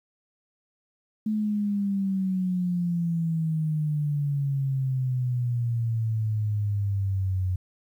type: exponential sweep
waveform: sine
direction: down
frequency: 216.7 to 91.2 Hz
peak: -23 dBFS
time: 1.26-7.56 s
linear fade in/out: 5 ms
effects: 10-bit